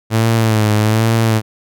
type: tone with vibrato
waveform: sawtooth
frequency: 110 Hz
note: A2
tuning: in tune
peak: -7 dBFS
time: 0.1-1.42 s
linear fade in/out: 50 ms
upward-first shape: sine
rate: 1.2 Hz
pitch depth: 62 cents each way
effects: none